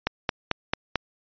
click train, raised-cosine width 0.3 ms, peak -6 dBFS, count 5, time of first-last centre 0.07-0.957 s, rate 4.51 Hz, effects resampled to 11025 Hz

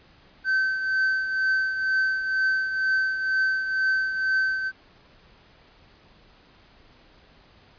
triangle tone with tremolo, 1541 Hz, G6, 30 cents flat, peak -17 dBFS, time 0.44-4.72 s, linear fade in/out 50 ms, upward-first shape triangle, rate 2.1 Hz, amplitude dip 60%, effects pink hiss -55 dBFS RMS until 7.78 s + resampled to 11025 Hz

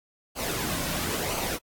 pink noise with flanger, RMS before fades -30 dBFS, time 0.35-1.59 s, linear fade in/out 50 ms, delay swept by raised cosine 0.55 to 2.45 ms, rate 0.99 Hz, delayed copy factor -0.5, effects AAC 64 kbps

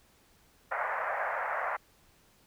pink band-pass noise, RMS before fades -33 dBFS, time 0.71-1.77 s, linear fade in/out 10 ms, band 570 to 2000 Hz, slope 48 dB/octave, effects pink hiss -64 dBFS RMS until 2.46 s

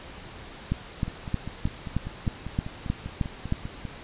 two click trains, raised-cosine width 5 ms, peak -21 / -12 dBFS, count 15 / 10, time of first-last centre 1.08-3.852 / 0.72-3.524 s, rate 5.05 / 3.21 Hz, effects pink hiss -43 dBFS RMS until 4.03 s + resampled to 8000 Hz

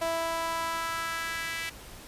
sawtooth tone with high-pass filter sweep, 330.2 Hz, E4, 3 cents sharp, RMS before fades -32 dBFS, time 0.01-1.7 s, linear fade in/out 10 ms, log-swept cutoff 660 to 2100 Hz, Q 2.4, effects pink hiss -47 dBFS RMS until 2.07 s + resampled to 32000 Hz

